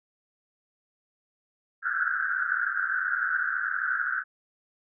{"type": "band-pass noise", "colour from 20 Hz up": "pink", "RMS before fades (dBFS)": -28, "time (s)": [1.82, 4.24], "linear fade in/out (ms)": 50, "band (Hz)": [1400, 1600], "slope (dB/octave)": 96, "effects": []}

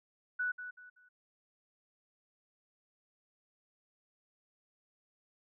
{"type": "tone with echo", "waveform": "sine", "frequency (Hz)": 1480, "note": "F#6", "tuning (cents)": 0, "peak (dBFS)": -31, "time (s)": [0.39, 0.52], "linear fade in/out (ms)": 10, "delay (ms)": 190, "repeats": 3, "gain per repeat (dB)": -10, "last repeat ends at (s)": 1.09, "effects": []}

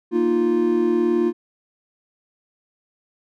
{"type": "chord", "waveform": "triangle", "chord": "Bb suspended fourth", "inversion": "none", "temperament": "just", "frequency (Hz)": [233.1, 310.8, 349.6], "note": ["Bb3", "Eb4", "F4"], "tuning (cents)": [0, -2, 2], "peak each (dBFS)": [-21, -22, -16], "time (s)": [0.11, 1.33], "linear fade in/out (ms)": 50, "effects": []}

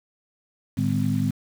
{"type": "harmonic tone with a mistuned harmonic", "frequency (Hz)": 50.9, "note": "G#1", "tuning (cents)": -34, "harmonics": [2, 3, 4, 5], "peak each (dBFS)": [-26, -26, -26, -26], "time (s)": [0.77, 1.31], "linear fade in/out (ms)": 10, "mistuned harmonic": 2, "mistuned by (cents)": 120, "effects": ["7-bit"]}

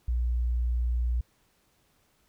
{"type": "tone", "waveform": "sine", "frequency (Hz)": 60, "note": "B1", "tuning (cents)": -49, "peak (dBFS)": -24, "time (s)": [0.08, 1.21], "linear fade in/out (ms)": 5, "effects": ["pink hiss -68 dBFS RMS until 2.28 s"]}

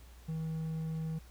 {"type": "tone", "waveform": "triangle", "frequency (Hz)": 160, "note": "D#3", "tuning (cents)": 49, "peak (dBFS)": -32, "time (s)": [0.28, 1.19], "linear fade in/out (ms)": 10, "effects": ["added 60 Hz sine -52 dBFS peak until 1.3 s", "pink hiss -61 dBFS RMS until 1.3 s"]}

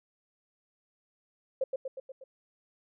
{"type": "tone with echo", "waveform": "sine", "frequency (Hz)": 528, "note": "C5", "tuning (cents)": 16, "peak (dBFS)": -25, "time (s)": [1.61, 1.64], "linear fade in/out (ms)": 5, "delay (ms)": 120, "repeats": 5, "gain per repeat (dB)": -4, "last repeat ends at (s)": 2.24, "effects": []}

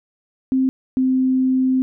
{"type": "tone pair in turn", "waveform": "sine", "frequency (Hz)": [262.1, 259.5], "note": ["C4", "C4"], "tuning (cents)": [3, -14], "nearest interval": "unison", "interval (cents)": 17, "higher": "first", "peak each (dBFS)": -14, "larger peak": "neither", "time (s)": [[0.52, 0.69], [0.97, 1.82]], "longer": "second", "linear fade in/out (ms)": 0, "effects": []}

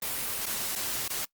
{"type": "noise with dropouts", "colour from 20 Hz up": "white", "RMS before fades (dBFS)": -32, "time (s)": [0.02, 1.25], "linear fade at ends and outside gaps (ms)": 5, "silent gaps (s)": [[0.458, 0.463], [0.754, 0.758], [1.081, 1.1]], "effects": ["noise-tail reverb RT60 0.1 s tail -22 dB re dry", "Opus 24 kbps"]}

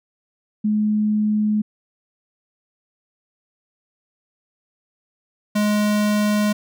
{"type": "tone pair in turn", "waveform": ["sine", "square"], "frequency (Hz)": [212.1, 209.2], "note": ["G#3", "G#3"], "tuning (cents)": [37, 13], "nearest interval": "unison", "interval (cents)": 24, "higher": "first", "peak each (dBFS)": [-16, -17], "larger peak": "first", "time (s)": [[0.64, 1.62], [5.55, 6.53]], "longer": "neither", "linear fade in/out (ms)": 10, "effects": []}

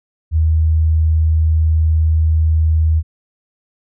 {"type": "tone", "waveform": "sine", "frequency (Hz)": 79.4, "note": "D#2", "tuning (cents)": 36, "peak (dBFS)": -10, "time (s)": [0.31, 3.03], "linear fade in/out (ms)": 50, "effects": []}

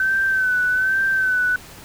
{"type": "tone with vibrato", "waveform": "sine", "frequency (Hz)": 1527, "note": "G6", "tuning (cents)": -46, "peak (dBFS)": -16, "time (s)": [0, 1.56], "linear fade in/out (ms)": 2, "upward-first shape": "sine", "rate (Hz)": 1.2, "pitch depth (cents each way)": 48, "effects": ["pink hiss -41 dBFS RMS until 1.84 s"]}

